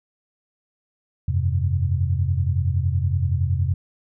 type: chord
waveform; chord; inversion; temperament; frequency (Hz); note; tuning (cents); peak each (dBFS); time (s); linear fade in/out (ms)
sine; F suspended second; none; equal; 87.31 / 98 / 130.81; F2 / G2 / C3; 0 / 0 / 0; -21 / -24 / -24; 1.28-3.74; 5
effects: none